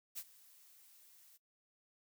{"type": "noise with ADSR envelope", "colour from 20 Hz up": "blue", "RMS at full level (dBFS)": -42, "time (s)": [0.15, 1.38], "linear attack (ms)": 28, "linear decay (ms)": 56, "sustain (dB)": -21, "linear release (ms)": 21, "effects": ["noise-tail reverb RT60 0.1 s tail -19 dB re dry"]}